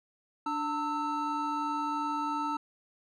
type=tone cluster; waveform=triangle; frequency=293.4 / 903 / 1311 Hz; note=D4 / A5 / E6; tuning=-2 / +45 / -10 cents; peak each=-34 / -31 / -32 dBFS; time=0.46-2.57 s; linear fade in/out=5 ms; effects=resampled to 22050 Hz